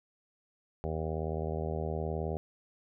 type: harmonic tone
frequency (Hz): 79.2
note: D#2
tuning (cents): +31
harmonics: 1 / 2 / 3 / 4 / 5 / 6 / 7 / 8 / 9 / 10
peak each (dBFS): -36 / -38 / -44 / -49 / -39 / -41 / -43 / -44 / -44 / -48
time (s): 0.84-2.37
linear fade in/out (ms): 0
effects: none